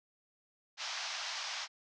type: band-pass noise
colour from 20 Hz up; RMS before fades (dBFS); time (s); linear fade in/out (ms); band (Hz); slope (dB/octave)
white; -40; 0.77-1.68; 50; 650 to 6000; 48
effects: none